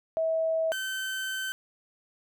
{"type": "tone pair in turn", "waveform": ["sine", "30% pulse"], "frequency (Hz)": [647, 1538.8], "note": ["E5", "G6"], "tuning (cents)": [-32, -33], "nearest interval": "octave + minor third", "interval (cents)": 1499, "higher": "second", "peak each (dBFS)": [-24, -28], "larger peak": "first", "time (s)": [[0.17, 0.72], [0.72, 1.52]], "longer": "second", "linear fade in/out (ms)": 0, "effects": []}